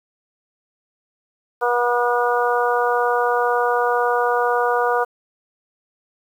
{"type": "harmonic tone", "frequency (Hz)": 242, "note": "B3", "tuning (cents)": -35, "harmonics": [2, 3, 4, 5, 6], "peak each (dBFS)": [-20, -22, -23, -24, -25], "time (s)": [1.61, 5.05], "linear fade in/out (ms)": 20, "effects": ["8-bit"]}